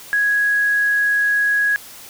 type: tone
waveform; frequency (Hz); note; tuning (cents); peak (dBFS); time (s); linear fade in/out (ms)
sine; 1663; G#6; +2; -14; 0.13-1.76; 0
effects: white hiss -39 dBFS RMS until 2.09 s